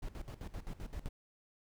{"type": "noise with tremolo", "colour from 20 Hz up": "brown", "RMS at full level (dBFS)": -41, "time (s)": [0.02, 1.09], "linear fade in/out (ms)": 10, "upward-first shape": "square", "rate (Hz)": 7.7, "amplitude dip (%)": 80, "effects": []}